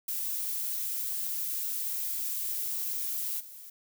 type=noise with level steps; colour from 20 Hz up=violet; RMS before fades=-33 / -47 dBFS; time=0.08-3.7 s; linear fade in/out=5 ms; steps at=3.39 s; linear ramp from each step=20 ms; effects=none